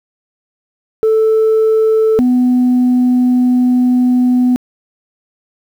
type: tone pair in turn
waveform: sine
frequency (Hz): 440 / 249.3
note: A4 / B3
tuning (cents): 0 / +16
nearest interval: minor seventh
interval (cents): 984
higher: first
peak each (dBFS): -6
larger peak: neither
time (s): 1.03-2.19 / 2.19-4.56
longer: second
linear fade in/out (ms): 0
effects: tanh soft clip ceiling -6 dBFS + 7-bit